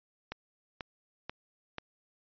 click train, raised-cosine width 0.3 ms, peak -21 dBFS, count 4, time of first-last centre 0.32-1.783 s, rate 2.05 Hz, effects resampled to 11025 Hz

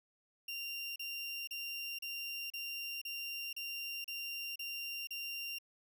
30% pulse tone bursts, 2776 Hz, F7, 11 cents flat, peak -37 dBFS, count 10, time 0.48-5.586 s, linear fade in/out 5 ms, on 480 ms, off 34 ms, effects none

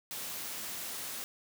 white high-pass noise, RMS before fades -40 dBFS, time 0.11-1.24 s, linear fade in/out 0 ms, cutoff 100 Hz, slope 12 dB/octave, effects none

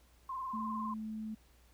sine tone with vibrato, 1046.5 Hz, C6, in tune, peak -37 dBFS, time 0.29-0.94 s, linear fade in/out 5 ms, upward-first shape triangle, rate 20 Hz, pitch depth 77 cents each way
sine tone with pitch glide, 220 to 217.7 Hz, A3 to A3, 0 to -18 cents, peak -38 dBFS, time 0.53-1.35 s, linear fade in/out 10 ms, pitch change -18 cents, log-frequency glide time 0.65-1.01 s
effects added 60 Hz sine -63 dBFS peak until 1.73 s + pink hiss -68 dBFS RMS until 1.73 s

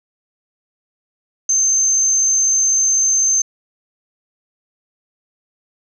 sine tone, 6272 Hz, G8, in tune, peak -12 dBFS, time 1.49-3.42 s, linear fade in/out 5 ms, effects none

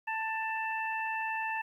harmonic tone, 886 Hz, A5, 12 cents sharp, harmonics 1 / 2 / 3, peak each -34 / -36 / -38 dBFS, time 0.07-1.62 s, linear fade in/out 10 ms, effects 11-bit

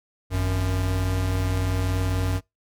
square tone pair together, 52.19 / 93 Hz, G#1 / F#2, +9 / +9 cents, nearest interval minor seventh, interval 1000 cents, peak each -28 / -23 dBFS, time 0.3-2.41 s, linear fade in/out 50 ms, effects noise-tail reverb RT60 0.2 s tail -25 dB re dry + MP3 96 kbps

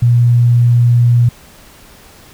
sine tone, 120 Hz, B2, 49 cents flat, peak -6 dBFS, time 0.02-1.29 s, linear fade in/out 5 ms, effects pink hiss -41 dBFS RMS until 2.33 s

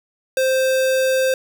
square tone, 523.3 Hz, C5, in tune, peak -16 dBFS, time 0.37-1.34 s, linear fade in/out 2 ms, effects 7-bit

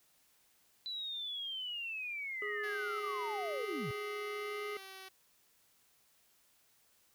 sine linear sweep, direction down, 3997 to 104.2 Hz, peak -38 dBFS, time 0.86-3.91 s, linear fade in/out 0 ms
harmonic tone, 415.3 Hz, G#4, in tune, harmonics 1 / 3 / 5 / 7, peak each -40 / -45 / -45 / -55 dBFS, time 2.42-4.77 s, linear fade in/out 2 ms
5% pulse tone with vibrato, 383.5 Hz, G4, 38 cents flat, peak -37 dBFS, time 2.63-5.09 s, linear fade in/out 10 ms, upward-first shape sine, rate 1.1 Hz, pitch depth 17 cents each way
effects white hiss -70 dBFS RMS until 7.14 s

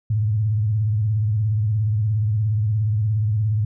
sine tone with vibrato, 107.1 Hz, A2, 46 cents flat, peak -17 dBFS, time 0.1-3.65 s, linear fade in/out 5 ms, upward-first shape triangle, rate 17 Hz, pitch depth 120 cents each way, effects none

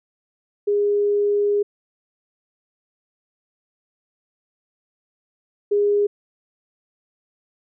sine tone pair in turn, 410 / 410 Hz, G#4 / G#4, -22 / -22 cents, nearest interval unison, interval 0 cents, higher neither, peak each -16 / -15 dBFS, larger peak second, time 0.67-1.63 / 5.71-6.07 s, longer first, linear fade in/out 10 ms, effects none

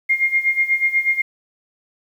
sine tone with tremolo, 2125 Hz, C7, 26 cents sharp, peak -12 dBFS, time 0.09-1.22 s, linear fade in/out 10 ms, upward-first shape sine, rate 8.2 Hz, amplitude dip 80%, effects 8-bit

